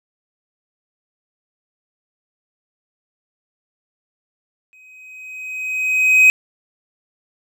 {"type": "tone with exponential growth", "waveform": "triangle", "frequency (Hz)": 2522, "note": "D#7", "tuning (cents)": 23, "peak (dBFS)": -4, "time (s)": [4.73, 6.3], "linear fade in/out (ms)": 0, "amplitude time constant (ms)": 340, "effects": []}